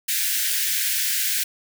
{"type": "high-pass noise", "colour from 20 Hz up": "white", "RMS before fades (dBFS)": -23, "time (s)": [0.08, 1.44], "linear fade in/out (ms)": 10, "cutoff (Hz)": 1500, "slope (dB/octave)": 96, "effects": []}